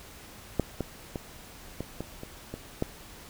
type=clicks; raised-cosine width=2 ms; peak=-10 / -16 / -19 / -19 / -20 / -25 / -22 / -13 dBFS; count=8; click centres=0.597 / 0.807 / 1.158 / 1.806 / 2.006 / 2.234 / 2.54 / 2.824 s; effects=pink hiss -48 dBFS RMS until 3.29 s